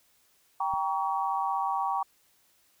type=chord; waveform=sine; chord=G diminished; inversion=none; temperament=just; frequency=784 / 940.8 / 1128.9 Hz; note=G5 / Bb5 / Db6; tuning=0 / +16 / +31 cents; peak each=-30 / -31 / -31 dBFS; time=0.6-2.03 s; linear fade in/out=5 ms
type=click; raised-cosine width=5 ms; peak=-33 dBFS; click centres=0.738 s
effects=white hiss -66 dBFS RMS until 2.8 s